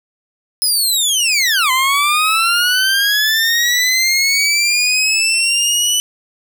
20% pulse linear two-way sweep, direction down then up, 5130 to 1016 to 2990 Hz, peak -7 dBFS, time 0.62-6 s, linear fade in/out 0 ms, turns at 1.71 s, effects none

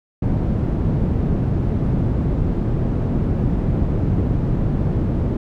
white low-pass noise, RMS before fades -19 dBFS, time 0.22-5.37 s, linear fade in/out 5 ms, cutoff 180 Hz, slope 12 dB/octave, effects none

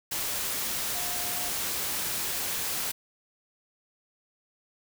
sine tone in noise, 710 Hz, F5, 28 cents sharp, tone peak -41 dBFS, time 0.94-1.5 s, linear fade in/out 10 ms, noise white, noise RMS -31 dBFS, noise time 0.11-2.92 s, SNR -13 dB, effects none

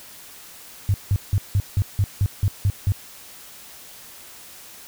sine tone bursts, 99.3 Hz, G2, 23 cents sharp, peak -15 dBFS, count 10, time 0.89-2.92 s, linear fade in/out 0 ms, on 50 ms, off 170 ms, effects white hiss -43 dBFS RMS until 4.87 s

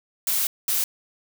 blue noise bursts at uneven times, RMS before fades -23 dBFS, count 2, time 0.27-0.47 / 0.68-0.84 s, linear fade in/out 2 ms, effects none

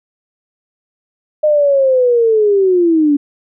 sine linear sweep, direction down, 614 to 281.2 Hz, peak -8 dBFS, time 1.43-3.17 s, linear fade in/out 10 ms, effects none

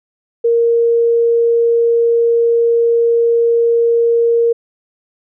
sine tone, 466.2 Hz, A#4, in tune, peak -9 dBFS, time 0.44-4.53 s, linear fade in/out 10 ms, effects none

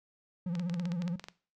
triangle tone with vibrato, 174.61 Hz, F3, in tune, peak -29 dBFS, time 0.46-1.16 s, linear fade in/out 5 ms, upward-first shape sine, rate 15 Hz, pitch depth 88 cents each way
clicks, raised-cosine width 0.2 ms, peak -25 dBFS, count 12, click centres 0.553 / 0.596 / 0.697 / 0.742 / 0.797 / 0.855 / 0.919 / 1.021 / 1.079 / 1.196 / 1.241 / 1.285 s
effects noise-tail reverb RT60 0.4 s tail -19 dB re dry

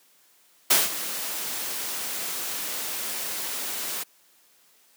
white noise with ADSR envelope, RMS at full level -17 dBFS, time 0.7-4.04 s, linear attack 10 ms, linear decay 180 ms, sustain -14 dB, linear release 18 ms, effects white hiss -60 dBFS RMS until 4.96 s + high-pass 200 Hz 12 dB/octave

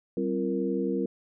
sine tone cluster, 193.7 / 265.2 / 343.7 / 465.9 Hz, G3 / C4 / F4 / A#4, -20 / +23 / -28 / -1 cents, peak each -31 dBFS, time 0.17-1.06 s, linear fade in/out 2 ms, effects none

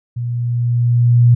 sine tone with level ramp, 120.1 Hz, B2, 48 cents flat, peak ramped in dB -19 to -5 dBFS, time 0.16-1.35 s, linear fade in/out 10 ms, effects none

